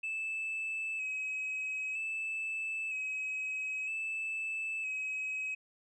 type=tone with vibrato; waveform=sine; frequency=2587 Hz; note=E7; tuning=33 cents flat; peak=-32 dBFS; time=0.03-5.55 s; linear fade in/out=10 ms; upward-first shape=square; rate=0.52 Hz; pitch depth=27 cents each way; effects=tanh soft clip ceiling -32 dBFS